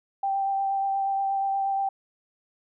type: tone with vibrato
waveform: sine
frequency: 784 Hz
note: G5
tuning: in tune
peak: -23 dBFS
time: 0.23-1.89 s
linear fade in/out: 5 ms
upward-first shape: triangle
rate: 8.4 Hz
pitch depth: 16 cents each way
effects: none